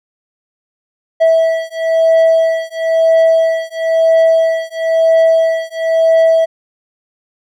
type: beating tone pair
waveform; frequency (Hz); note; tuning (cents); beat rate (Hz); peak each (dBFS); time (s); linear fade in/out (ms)
triangle; 652 / 653; E5 / E5; -19 / -17; 1; -10; 1.2-6.46; 20
effects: none